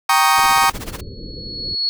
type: chord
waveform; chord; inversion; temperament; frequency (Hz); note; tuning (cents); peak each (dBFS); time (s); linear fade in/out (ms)
35% pulse; Eb dominant seventh; first; equal; 784 / 932.3 / 1108.7 / 1244.5; G5 / Bb5 / Db6 / Eb6; 0 / 0 / 0 / 0; -16; 0.09-0.7; 5
type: noise with tremolo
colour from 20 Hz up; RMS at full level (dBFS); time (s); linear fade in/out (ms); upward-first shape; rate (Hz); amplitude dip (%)
pink; -28; 0.37-1.01; 10; sine; 16; 90
type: low-pass noise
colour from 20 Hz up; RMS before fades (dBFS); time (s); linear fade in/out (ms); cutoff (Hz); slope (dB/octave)
pink; -33; 0.73-1.76; 20; 530; 96
type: tone with exponential growth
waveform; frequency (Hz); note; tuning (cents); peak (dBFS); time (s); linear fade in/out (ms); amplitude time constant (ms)
sine; 4361; C#8; -29; -15; 0.78-1.89; 0; 240
effects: none